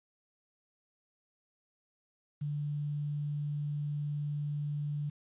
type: tone with quantisation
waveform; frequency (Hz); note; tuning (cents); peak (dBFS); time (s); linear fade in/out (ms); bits
sine; 146.8; D3; 0; -32; 2.41-5.1; 10; 10
effects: resampled to 8000 Hz